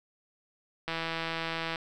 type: click train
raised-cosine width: 0.3 ms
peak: -17 dBFS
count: 145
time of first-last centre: 0.88-1.758 s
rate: 164 Hz
effects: none